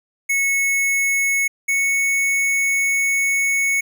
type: tone pair in turn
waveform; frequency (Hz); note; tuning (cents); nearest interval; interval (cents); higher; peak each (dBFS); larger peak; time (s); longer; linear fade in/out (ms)
square; 2200 / 2211; C#7 / C#7; -14 / -5; unison; 9; second; -17; neither; 0.29-1.48 / 1.68-3.81; second; 10
effects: none